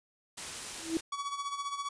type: noise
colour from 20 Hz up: white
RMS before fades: -40 dBFS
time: 0.37-1.01 s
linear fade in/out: 10 ms
type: tone with exponential growth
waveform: sine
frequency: 326.7 Hz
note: E4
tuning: 15 cents flat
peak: -24 dBFS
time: 0.74-0.97 s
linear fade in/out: 1 ms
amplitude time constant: 49 ms
type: tone with tremolo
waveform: 45% pulse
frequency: 1131 Hz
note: C#6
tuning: 34 cents sharp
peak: -32 dBFS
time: 1.12-1.89 s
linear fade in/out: 5 ms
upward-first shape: sine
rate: 15 Hz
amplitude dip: 65%
effects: resampled to 22050 Hz